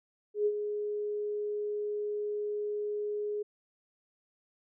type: tone with ADSR envelope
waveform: sine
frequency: 417 Hz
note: G#4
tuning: 7 cents sharp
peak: -23 dBFS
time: 0.34-3.43 s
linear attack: 120 ms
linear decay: 56 ms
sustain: -8 dB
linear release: 11 ms
effects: none